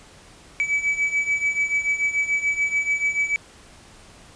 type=beating tone pair; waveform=triangle; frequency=2286 / 2292.9 Hz; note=D7 / D7; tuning=-47 / -42 cents; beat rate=6.9 Hz; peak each=-24 / -20 dBFS; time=0.6-3.36 s; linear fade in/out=0 ms; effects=pink hiss -48 dBFS RMS until 4.35 s + resampled to 22050 Hz